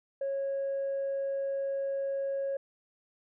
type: tone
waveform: sine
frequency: 549 Hz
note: C#5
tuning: 17 cents flat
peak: -28 dBFS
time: 0.21-2.57 s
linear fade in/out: 5 ms
effects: tanh soft clip ceiling -27 dBFS